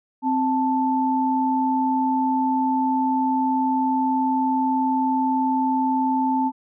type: tone pair together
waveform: sine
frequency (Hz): 261.6 / 879.9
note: C4 / A5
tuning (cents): 0 / 0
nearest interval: octave + major sixth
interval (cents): 2100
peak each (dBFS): -21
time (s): 0.22-6.52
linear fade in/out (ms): 50
effects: none